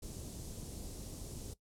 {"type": "band-stop noise", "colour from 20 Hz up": "pink", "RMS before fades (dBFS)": -45, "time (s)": [0.02, 1.54], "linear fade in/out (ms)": 10, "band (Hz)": [410, 6600], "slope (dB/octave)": 12, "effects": ["noise-tail reverb RT60 0.1 s tail -17 dB re dry", "low-pass 10000 Hz 12 dB/octave"]}